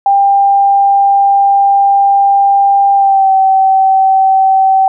sine tone with pitch glide, 795 to 768.4 Hz, G5 to G5, +24 to -35 cents, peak -5 dBFS, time 0.06-4.88 s, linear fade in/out 2 ms, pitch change -59 cents, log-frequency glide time 2.94-3.32 s, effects none

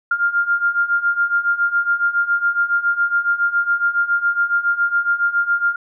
sine beating tone pair, 1396.9 / 1404.1 Hz, F6 / F6, 0 / +9 cents, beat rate 7.2 Hz, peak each -20 / -17 dBFS, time 0.11-5.76 s, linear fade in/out 5 ms, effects none

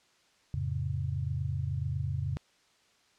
sine chord, F augmented, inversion none, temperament just, 87.31 / 109.13 / 136.42 Hz, F2 / A2 / C#3, 0 / -14 / -27 cents, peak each -34 / -36 / -33 dBFS, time 0.54-2.37 s, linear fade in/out 0 ms, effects white hiss -66 dBFS RMS until 3.18 s + low-pass 6000 Hz 12 dB/octave

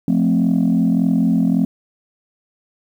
sine chord, F major, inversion none, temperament equal with one note detuned, 176.34 / 220 / 261.6 Hz, F3 / A3 / C4, +17 / 0 / 0 cents, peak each -16 dBFS, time 0.08-1.65 s, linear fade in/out 2 ms, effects tanh soft clip ceiling -8 dBFS + 8-bit

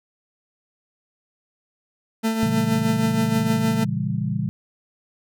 40% pulse tone with tremolo, 223 Hz, A3, 23 cents sharp, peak -17 dBFS, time 2.23-3.85 s, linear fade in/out 20 ms, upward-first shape triangle, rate 6.4 Hz, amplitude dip 55%
sine chord, A# diminished seventh, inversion none, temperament just, 116.54 / 139.85 / 167.82 / 201.4 Hz, A#2 / C#3 / E3 / G3, 0 / +16 / +31 / +47 cents, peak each -27 dBFS, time 2.43-4.49 s, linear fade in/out 0 ms
effects none

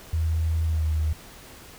sine tone with pitch glide, 80.7 to 77.77 Hz, E2 to D#2, -36 to 0 cents, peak -21 dBFS, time 0.13-1.13 s, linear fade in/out 5 ms, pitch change -64 cents, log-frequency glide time 0.65-0.89 s, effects pink hiss -46 dBFS RMS until 1.78 s

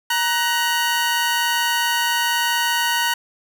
20% pulse tone pair together, 941 / 1493.7 Hz, A#5 / F#6, +16 / +16 cents, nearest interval minor sixth, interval 800 cents, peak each -15 / -17 dBFS, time 0.1-3.14 s, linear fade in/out 5 ms, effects 8-bit

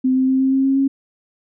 sine tone with pitch steps, 258.6 / 260.9 / 263.1 / 265.4 / 267.7 / 270 / 272.4 Hz, C4 / C4 / C4 / C4 / C4 / C#4 / C#4, -20 / -5 / +10 / +25 / +40 / -45 / -30 cents, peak -13 dBFS, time 0.04-0.88 s, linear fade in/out 10 ms, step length 120 ms, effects none

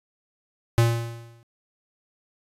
square tone with exponential decay, 116.54 Hz, A#2, in tune, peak -14 dBFS, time 0.78-1.43 s, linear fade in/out 0 ms, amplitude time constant 140 ms, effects resampled to 32000 Hz

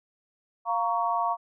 sine chord, Bb minor, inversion second, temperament just, 699.2 / 932.3 / 1118.8 Hz, F5 / Bb5 / Db6, +2 / 0 / +16 cents, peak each -28 dBFS, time 0.65-1.37 s, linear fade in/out 50 ms, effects none

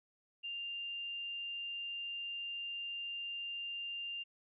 sine tone, 2794 Hz, F7, in tune, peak -39 dBFS, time 0.43-4.24 s, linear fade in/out 20 ms, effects none

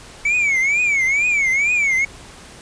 triangle tone with vibrato, 2263 Hz, C#7, 35 cents sharp, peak -13 dBFS, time 0.25-2.05 s, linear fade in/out 5 ms, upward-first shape triangle, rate 2.2 Hz, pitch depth 180 cents each way, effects pink hiss -40 dBFS RMS until 2.61 s + resampled to 22050 Hz

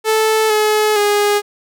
sawtooth tone with pitch steps, 437.8 / 426.7 / 412.4 Hz, A4 / G#4 / G#4, -9 / +47 / -12 cents, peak -8 dBFS, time 0.04-1.42 s, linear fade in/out 50 ms, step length 460 ms, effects none

